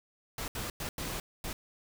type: noise bursts at uneven times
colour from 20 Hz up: pink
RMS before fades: -37 dBFS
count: 5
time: 0.38-0.48 / 0.55-0.7 / 0.8-0.89 / 0.98-1.2 / 1.44-1.53 s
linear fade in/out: 2 ms
effects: none